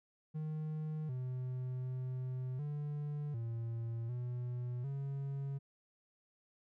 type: tone with pitch steps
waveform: triangle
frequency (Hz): 154.9 / 127.3 / 128.1 / 147.2 / 115.4 / 122.9 / 138.3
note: D#3 / C3 / C3 / D3 / A#2 / B2 / C#3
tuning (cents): -7 / -47 / -36 / +4 / -17 / -8 / -4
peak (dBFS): -35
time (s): 0.34-5.59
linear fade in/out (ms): 20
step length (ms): 750
effects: none